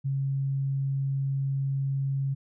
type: tone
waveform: sine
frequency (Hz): 136.7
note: C#3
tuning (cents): -24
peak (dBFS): -25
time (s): 0.04-2.35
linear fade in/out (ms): 20
effects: none